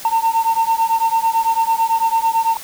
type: beating tone pair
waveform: sine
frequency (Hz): 902 / 911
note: A5 / A#5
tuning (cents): +43 / -40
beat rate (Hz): 9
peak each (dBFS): -15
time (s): 0.05-2.57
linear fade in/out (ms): 2
effects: tanh soft clip ceiling -10 dBFS + white hiss -34 dBFS RMS until 2.63 s